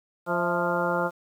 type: harmonic tone with a mistuned harmonic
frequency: 174.61 Hz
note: F3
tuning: in tune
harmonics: 1 / 2 / 3 / 4 / 5 / 6 / 7 / 8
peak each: -32 / -32 / -28 / -32 / -31 / -34 / -34 / -30 dBFS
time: 0.26-1.11 s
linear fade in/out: 50 ms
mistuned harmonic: 4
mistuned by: -67 cents
effects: 9-bit